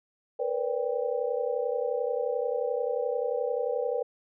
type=tone cluster; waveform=sine; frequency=467.2 / 498.6 / 576 / 788 Hz; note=A#4 / B4 / D5 / G5; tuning=+4 / +16 / -34 / +9 cents; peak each=-32 / -29 / -33 / -38 dBFS; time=0.39-4.03 s; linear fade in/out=10 ms; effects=none